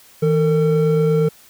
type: tone pair together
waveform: triangle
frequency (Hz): 160.21 / 452.1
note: E3 / A4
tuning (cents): -49 / +47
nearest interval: octave + tritone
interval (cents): 1796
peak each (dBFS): -14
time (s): 0.22-1.29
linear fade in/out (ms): 10
effects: white hiss -48 dBFS RMS until 1.49 s